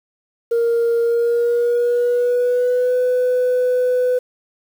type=tone with pitch glide; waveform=sine; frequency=466.7 to 500.2 Hz; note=A#4 to B4; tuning=+2 to +22 cents; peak=-12 dBFS; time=0.51-4.19 s; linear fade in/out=10 ms; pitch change=+120 cents; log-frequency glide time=1.02-2.95 s; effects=tanh soft clip ceiling -12 dBFS + 7-bit